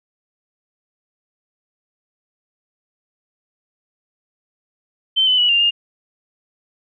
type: tone with pitch steps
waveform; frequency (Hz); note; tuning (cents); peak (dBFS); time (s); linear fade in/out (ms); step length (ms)
sine; 3093 / 3020 / 2937 / 2794 / 2824; G7 / F#7 / F#7 / F7 / F7; -24 / +35 / -13 / 0 / +19; -12; 5.16-5.71; 20; 110
effects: none